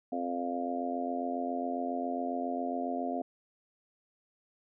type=harmonic tone; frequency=87.31 Hz; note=F2; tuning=in tune; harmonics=3 / 4 / 5 / 6 / 7 / 8; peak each=-35 / -43 / -42 / -45 / -40 / -35 dBFS; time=0.12-3.22 s; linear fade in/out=5 ms; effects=none